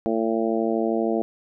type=harmonic tone; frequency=112.7 Hz; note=A2; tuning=42 cents sharp; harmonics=2 / 3 / 4 / 5 / 6 / 7; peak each=-26 / -25 / -27 / -30 / -28 / -36 dBFS; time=0.06-1.22 s; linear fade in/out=0 ms; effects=none